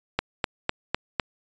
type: click train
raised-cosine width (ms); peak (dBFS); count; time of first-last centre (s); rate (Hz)
0.3; -6; 5; 0.19-1.198; 3.97
effects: resampled to 16000 Hz